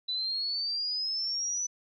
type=exponential sweep; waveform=sine; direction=up; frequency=3963 to 6010 Hz; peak=-29 dBFS; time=0.08-1.67 s; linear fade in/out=10 ms; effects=none